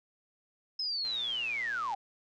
sine linear sweep, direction down, 5200 to 752 Hz, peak -31 dBFS, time 0.79-1.95 s, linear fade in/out 5 ms
click train, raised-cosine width 0.2 ms, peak -31 dBFS, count 106, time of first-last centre 1.05-1.94 s, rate 118 Hz
effects none

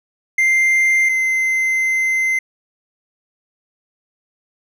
triangle tone pair in turn, 2093 / 2070 Hz, C7 / C7, 0 / -19 cents, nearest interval unison, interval 19 cents, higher first, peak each -10 / -13 dBFS, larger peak first, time 0.38-1.09 / 1.09-2.39 s, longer second, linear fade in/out 5 ms, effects none

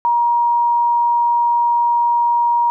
sine tone, 948 Hz, A#5, 29 cents sharp, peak -12 dBFS, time 0.05-2.7 s, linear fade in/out 0 ms, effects none

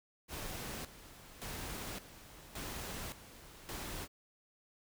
pink noise with tremolo, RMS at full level -43 dBFS, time 0.28-4.08 s, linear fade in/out 50 ms, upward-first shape square, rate 0.88 Hz, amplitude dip 75%, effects none

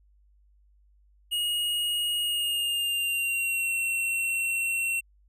square tone with pitch glide, 2876 to 2719 Hz, F#7 to F7, -50 to -47 cents, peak -26 dBFS, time 1.31-5.01 s, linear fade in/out 20 ms, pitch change -97 cents, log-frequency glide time 2.21-3.72 s, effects added 50 Hz sine -58 dBFS peak until 5.28 s

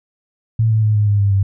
sine tone with pitch steps, 112.1 / 109.6 / 107.16 / 104.77 / 102.44 / 100.16 / 97.93 Hz, A2 / A2 / A2 / G#2 / G#2 / G2 / G2, +33 / -6 / -45 / +16 / -23 / +38 / -1 cents, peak -11 dBFS, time 0.59-1.43 s, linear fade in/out 5 ms, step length 120 ms, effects none

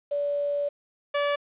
sine / sawtooth tone pair in turn, 576 / 576 Hz, D5 / D5, -34 / -34 cents, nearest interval unison, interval 0 cents, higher neither, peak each -24 / -19 dBFS, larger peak second, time 0.11-0.69 / 1.14-1.36 s, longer first, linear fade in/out 10 ms, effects resampled to 8000 Hz + 9-bit

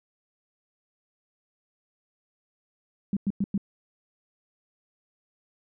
sine tone bursts, 198.8 Hz, G3, 25 cents sharp, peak -22 dBFS, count 4, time 3.13-3.578 s, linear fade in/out 2 ms, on 37 ms, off 100 ms, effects none

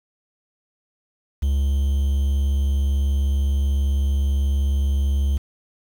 triangle tone with quantisation, 69.3 Hz, C#2, in tune, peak -15 dBFS, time 1.42-5.38 s, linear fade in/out 10 ms, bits 7, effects none

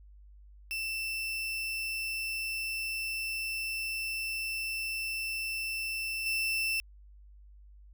35% pulse tone with level steps, 2668 Hz, E7, 20 cents sharp, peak -31 / -27 dBFS, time 0.71-6.8 s, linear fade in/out 0 ms, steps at 6.26 s, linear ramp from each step 2 ms, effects added 50 Hz sine -51 dBFS peak until 7.93 s

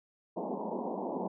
pink band-pass noise, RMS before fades -36 dBFS, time 0.36-1.28 s, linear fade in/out 10 ms, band 180 to 1000 Hz, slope 96 dB/octave, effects none

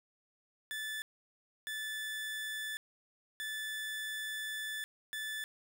30% pulse tone bursts at uneven times, 1745 Hz, A6, 15 cents flat, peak -35 dBFS, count 4, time 0.71-1.02 / 1.67-2.77 / 3.4-4.84 / 5.13-5.44 s, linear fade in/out 0 ms, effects none

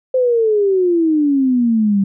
sine exponential sweep, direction down, 522 to 193.1 Hz, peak -11 dBFS, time 0.14-2.04 s, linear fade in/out 5 ms, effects none

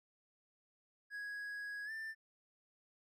triangle tone with pitch glide, 1661.2 to 1780.4 Hz, G#6 to A6, 0 to +20 cents, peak -40 dBFS, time 1.1-2.15 s, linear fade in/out 50 ms, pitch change +120 cents, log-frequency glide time 1.85-1.91 s, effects none

